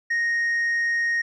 sine tone with tanh clipping, 1864.7 Hz, A#6, in tune, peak -21 dBFS, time 0.1-1.22 s, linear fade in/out 10 ms, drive 2 dB, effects none

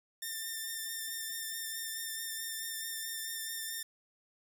5% pulse tone with vibrato, 1800 Hz, A6, 39 cents sharp, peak -27 dBFS, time 0.22-3.83 s, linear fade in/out 5 ms, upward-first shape triangle, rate 4.6 Hz, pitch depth 21 cents each way, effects none

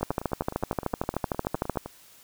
two click trains, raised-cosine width 1 ms, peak -11 / -21 dBFS, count 24 / 19, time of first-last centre 0.03-1.772 / 0.01-1.86 s, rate 13.2 / 9.73 Hz, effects white hiss -54 dBFS RMS until 2.23 s

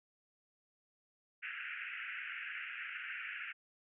pink band-pass noise, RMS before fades -44 dBFS, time 1.42-3.53 s, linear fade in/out 20 ms, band 1400 to 2800 Hz, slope 96 dB/octave, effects none

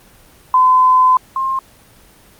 sine tone pair in turn, 1020 / 1061.9 Hz, C6 / C6, -44 / +25 cents, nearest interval minor second, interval 69 cents, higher second, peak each -7 / -15 dBFS, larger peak first, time 0.54-1.17 / 1.36-1.59 s, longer first, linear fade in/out 2 ms, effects pink hiss -46 dBFS RMS until 2.39 s + Opus 24 kbps

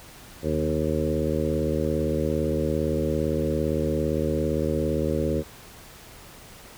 harmonic tone with a mistuned harmonic, 77.6 Hz, D#2, 4 cents flat, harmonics 1 / 2 / 3 / 4 / 5 / 6 / 7, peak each -30 / -30 / -30 / -30 / -30 / -30 / -30 dBFS, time 0.42-5.44 s, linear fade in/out 50 ms, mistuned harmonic 2, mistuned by -24 cents, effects pink hiss -46 dBFS RMS until 6.77 s

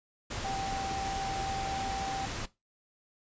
sine tone in noise, 780 Hz, G5, 9 cents flat, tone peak -33 dBFS, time 0.44-2.26 s, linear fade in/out 10 ms, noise pink, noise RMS -37 dBFS, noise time 0.3-2.46 s, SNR +1 dB, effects noise-tail reverb RT60 0.2 s tail -17 dB re dry + resampled to 16000 Hz

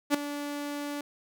sawtooth tone with ADSR envelope, 289.5 Hz, D4, 25 cents flat, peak -15 dBFS, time 0.1-1.01 s, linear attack 44 ms, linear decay 4 ms, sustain -14 dB, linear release 3 ms, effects none

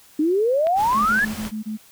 sine exponential sweep, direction up, 293.7 to 1760 Hz, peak -16 dBFS, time 0.19-1.25 s, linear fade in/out 5 ms
click train, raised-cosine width 0.3 ms, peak -17 dBFS, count 4, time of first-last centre 0.67-1.451 s, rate 3.84 Hz
pink noise, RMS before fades -34 dBFS, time 0.75-1.52 s, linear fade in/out 50 ms
sine tone bursts, 215.7 Hz, A3, 34 cents flat, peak -25 dBFS, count 6, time 0.94-1.775 s, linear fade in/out 20 ms, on 120 ms, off 23 ms
effects white hiss -51 dBFS RMS until 1.91 s

